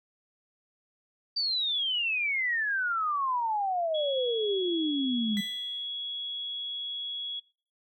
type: exponential sweep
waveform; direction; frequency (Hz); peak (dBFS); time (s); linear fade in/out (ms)
sine; down; 4679 to 199.7; -26; 1.36-5.41; 10
type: tone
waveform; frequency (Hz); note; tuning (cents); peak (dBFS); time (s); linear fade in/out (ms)
sine; 3347; G#7; +13; -33; 3.94-7.4; 10
type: tone with exponential decay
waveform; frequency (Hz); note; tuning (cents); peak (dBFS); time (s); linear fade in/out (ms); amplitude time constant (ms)
40% pulse; 1991; B6; +14; -34; 5.37-5.88; 0; 110
effects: noise-tail reverb RT60 0.4 s tail -20 dB re dry